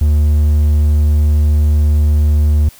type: tone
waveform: triangle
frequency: 75 Hz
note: D2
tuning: 37 cents sharp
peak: -6 dBFS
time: 0.01-2.69 s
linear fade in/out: 5 ms
effects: white hiss -42 dBFS RMS until 2.79 s